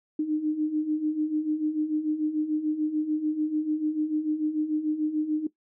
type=beating tone pair; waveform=sine; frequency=301.8 / 308.6 Hz; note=D4 / D#4; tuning=+47 / -14 cents; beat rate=6.8 Hz; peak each=-30 / -25 dBFS; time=0.19-5.47 s; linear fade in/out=5 ms; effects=noise-tail reverb RT60 0.1 s tail -17 dB re dry